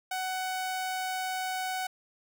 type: tone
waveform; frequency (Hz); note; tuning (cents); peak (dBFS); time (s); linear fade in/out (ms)
sawtooth; 747; F#5; +16; -27; 0.11-1.87; 5
effects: none